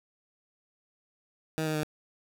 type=tone with pitch steps; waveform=15% pulse; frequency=158.1 / 155.38 / 152.71 Hz; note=D#3 / D#3 / D#3; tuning=+28 / -2 / -32 cents; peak=-22 dBFS; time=1.58-1.832 s; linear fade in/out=0 ms; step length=84 ms; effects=none